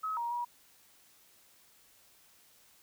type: tone with pitch steps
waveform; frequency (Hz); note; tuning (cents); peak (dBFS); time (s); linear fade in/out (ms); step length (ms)
sine; 1280 / 943 / 960; D#6 / A#5 / B5; +49 / +20 / -49; -32; 0.03-0.45; 10; 140
effects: white hiss -63 dBFS RMS until 2.82 s